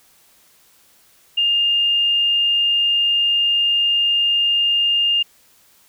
sine tone, 2816 Hz, F7, 14 cents sharp, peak -14 dBFS, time 1.37-5.23 s, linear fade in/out 10 ms, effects white hiss -54 dBFS RMS until 5.88 s

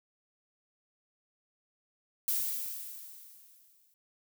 violet noise with exponential decay, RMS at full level -29 dBFS, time 2.28-3.94 s, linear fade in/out 0 ms, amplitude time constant 360 ms, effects none

